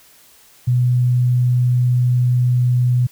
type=tone; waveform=sine; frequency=123.9 Hz; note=B2; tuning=6 cents sharp; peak=-12 dBFS; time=0.67-3.07 s; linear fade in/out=10 ms; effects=white hiss -49 dBFS RMS until 3.11 s